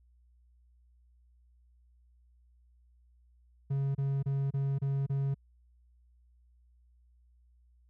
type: tone bursts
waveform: triangle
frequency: 137.7 Hz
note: C#3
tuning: 11 cents flat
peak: -26 dBFS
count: 6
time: 3.7-5.345 s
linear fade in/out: 10 ms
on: 250 ms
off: 29 ms
effects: added 60 Hz sine -61 dBFS peak until 7.89 s